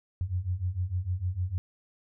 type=beating tone pair; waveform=sine; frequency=87.31 / 93.91 Hz; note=F2 / F#2; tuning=0 / +26 cents; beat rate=6.6 Hz; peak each=-32 / -30 dBFS; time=0.21-1.58 s; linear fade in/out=0 ms; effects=none